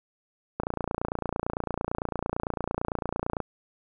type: click train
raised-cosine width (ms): 1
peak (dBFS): -14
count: 82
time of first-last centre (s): 0.6-3.403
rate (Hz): 28.9
effects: none